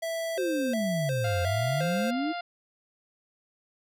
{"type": "tone with vibrato", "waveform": "square", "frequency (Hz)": 587.3, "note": "D5", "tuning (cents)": 0, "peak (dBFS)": -30, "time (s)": [0.02, 2.11], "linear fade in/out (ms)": 10, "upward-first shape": "square", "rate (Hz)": 1.4, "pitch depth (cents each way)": 200}
{"type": "exponential two-way sweep", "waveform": "sine", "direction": "down then up", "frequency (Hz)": [392, 87.31, 328.1], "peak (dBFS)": -27, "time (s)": [0.37, 2.33], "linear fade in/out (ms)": 20, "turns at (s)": 1.42}
{"type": "harmonic tone", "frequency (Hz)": 698.5, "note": "F5", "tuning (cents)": 0, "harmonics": [1, 2, 3, 4, 5, 6, 7], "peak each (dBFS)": [-33, -39, -43, -45, -47, -49, -50], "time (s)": [1.24, 2.41], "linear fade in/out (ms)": 5}
{"effects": []}